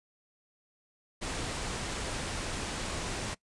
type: low-pass noise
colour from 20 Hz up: pink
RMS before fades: -36 dBFS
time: 1.21-3.35 s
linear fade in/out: 20 ms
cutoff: 9800 Hz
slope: 48 dB/octave
effects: noise-tail reverb RT60 0.1 s tail -21 dB re dry + resampled to 24000 Hz